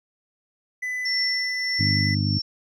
triangle tone, 2001 Hz, B6, 22 cents sharp, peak -24 dBFS, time 0.82-2.15 s, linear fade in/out 10 ms
sine tone with tremolo, 5430 Hz, F8, 50 cents flat, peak -21 dBFS, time 1.05-2.42 s, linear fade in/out 10 ms, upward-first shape triangle, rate 1.5 Hz, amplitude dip 70%
harmonic tone, 50.1 Hz, G1, 38 cents sharp, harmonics 2 / 3 / 4 / 5 / 6, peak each -23 / -27 / -29 / -31 / -33 dBFS, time 1.79-2.39 s, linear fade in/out 10 ms
effects none

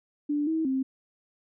sine tone with pitch steps, 293.2 / 320.7 / 264.5 Hz, D4 / E4 / C4, -3 / -48 / +19 cents, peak -24 dBFS, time 0.29-0.83 s, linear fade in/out 10 ms, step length 180 ms, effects none

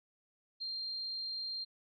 sine tone, 4186 Hz, C8, in tune, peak -37 dBFS, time 0.6-1.65 s, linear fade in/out 20 ms, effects none

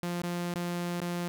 sawtooth tone with dropouts, 174.61 Hz, F3, in tune, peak -27 dBFS, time 0.03-1.28 s, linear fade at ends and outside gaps 0 ms, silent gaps 0.219-0.235 / 0.539-0.557 / 1.002-1.017 s, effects none

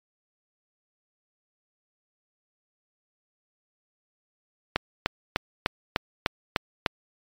click train, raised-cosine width 0.3 ms, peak -5 dBFS, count 8, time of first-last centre 4.76-6.862 s, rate 3.33 Hz, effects MP3 96 kbps

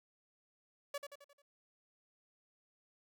sawtooth tone with echo, 570 Hz, C#5, 48 cents sharp, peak -34 dBFS, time 0.94-0.98 s, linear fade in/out 5 ms, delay 88 ms, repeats 5, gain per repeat -6 dB, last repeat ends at 1.42 s, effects none

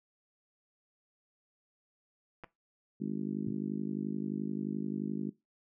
clicks, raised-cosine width 0.5 ms, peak -31 dBFS, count 2, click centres 2.437 / 2.443 s
harmonic tone, 51.5 Hz, G#1, 14 cents flat, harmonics 3 / 4 / 5 / 6 / 7 / 8, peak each -42 / -36 / -39 / -43 / -44 / -54 dBFS, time 3-5.3 s, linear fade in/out 10 ms
sine tone with exponential decay, 123.5 Hz, B2, in tune, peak -36 dBFS, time 3.47-3.63 s, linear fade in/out 5 ms, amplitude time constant 34 ms
effects noise-tail reverb RT60 0.2 s tail -18 dB re dry

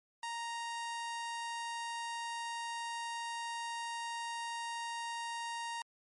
sawtooth tone, 932.3 Hz, A#5, in tune, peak -34 dBFS, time 0.23-5.82 s, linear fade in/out 2 ms, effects MP3 48 kbps

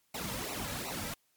pink noise with flanger, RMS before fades -38 dBFS, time 0.14-1.14 s, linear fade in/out 5 ms, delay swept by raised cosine 0.59 to 2.79 ms, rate 2.7 Hz, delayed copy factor -0.9, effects white hiss -73 dBFS RMS until 1.36 s + MP3 96 kbps

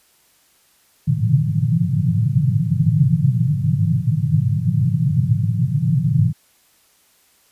white band-pass noise, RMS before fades -17 dBFS, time 1.07-6.33 s, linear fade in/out 10 ms, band 100 to 170 Hz, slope 96 dB/octave, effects white hiss -57 dBFS RMS until 7.51 s + resampled to 32000 Hz

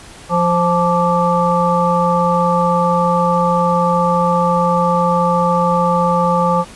harmonic tone with a mistuned harmonic, 174.61 Hz, F3, in tune, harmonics 1 / 3 / 5 / 7, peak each -17 / -17 / -17 / -17 dBFS, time 0.29-6.65 s, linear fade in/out 50 ms, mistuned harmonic 7, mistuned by -73 cents, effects pink hiss -38 dBFS RMS until 6.75 s + resampled to 24000 Hz

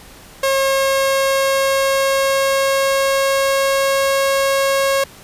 sawtooth tone with pitch glide, 541 to 546.3 Hz, C#5 to C#5, -42 to -25 cents, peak -10 dBFS, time 0.43-5.04 s, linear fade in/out 5 ms, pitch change +17 cents, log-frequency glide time 0.57-4.25 s, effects pink hiss -41 dBFS RMS until 5.23 s + resampled to 32000 Hz

